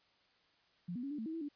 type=tone with pitch steps; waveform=sine; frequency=175.2 / 244.5 / 277.6 / 294.5 / 222.2 / 319.9 / 329.2 / 290.2 Hz; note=F3 / B3 / C#4 / D4 / A3 / D#4 / E4 / D4; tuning=+6 / -17 / +3 / +5 / +17 / +48 / -2 / -21 cents; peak=-38 dBFS; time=0.88-1.488 s; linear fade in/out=10 ms; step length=76 ms; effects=white hiss -71 dBFS RMS until 1.55 s + resampled to 11025 Hz